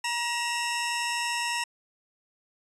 20% pulse tone pair together, 950 / 2687 Hz, A#5 / E7, +33 / +33 cents, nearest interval octave + tritone, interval 1800 cents, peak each -24 / -27 dBFS, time 0.04-1.64 s, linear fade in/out 5 ms, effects resampled to 24000 Hz

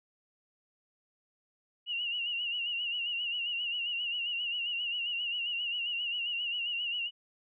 sine tone with vibrato, 2844 Hz, F7, 31 cents sharp, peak -31 dBFS, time 1.86-7.11 s, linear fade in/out 50 ms, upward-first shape sine, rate 7.5 Hz, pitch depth 67 cents each way, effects none

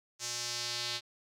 square tone with band-pass filter sweep, 119.9 Hz, A#2, 49 cents sharp, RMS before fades -37 dBFS, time 0.19-1.01 s, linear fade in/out 50 ms, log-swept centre 6200 to 4100 Hz, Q 2.5, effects none

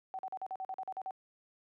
sine tone bursts, 760 Hz, F#5, 46 cents sharp, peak -36 dBFS, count 11, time 0.14-1.108 s, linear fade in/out 0 ms, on 48 ms, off 44 ms, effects high-pass 400 Hz 12 dB/octave

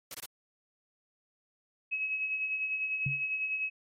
white noise bursts, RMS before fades -41 dBFS, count 3, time 0.11-0.258 s, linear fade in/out 2 ms, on 34 ms, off 23 ms
sine tone with tremolo, 2564 Hz, E7, 49 cents flat, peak -28 dBFS, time 1.91-3.7 s, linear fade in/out 20 ms, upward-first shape sine, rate 10 Hz, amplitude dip 45%
sine tone with exponential decay, 138.7 Hz, C#3, 1 cent sharp, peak -26 dBFS, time 3.06-3.25 s, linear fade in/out 5 ms, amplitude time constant 41 ms
effects MP3 64 kbps

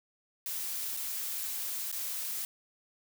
blue noise with dropouts, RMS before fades -36 dBFS, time 0.46-2.45 s, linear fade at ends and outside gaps 1 ms, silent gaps 0.967-0.971 / 1.916-1.926 s, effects none

